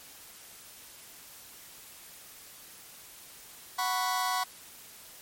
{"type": "chord", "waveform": "sawtooth", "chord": "F# suspended fourth", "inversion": "none", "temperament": "just", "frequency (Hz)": [740, 986.7, 1110], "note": ["F#5", "B5", "C#6"], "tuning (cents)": [0, -2, 2], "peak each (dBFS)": -28, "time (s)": [3.78, 4.44], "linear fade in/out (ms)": 10, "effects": ["white hiss -50 dBFS RMS until 5.21 s", "MP3 64 kbps"]}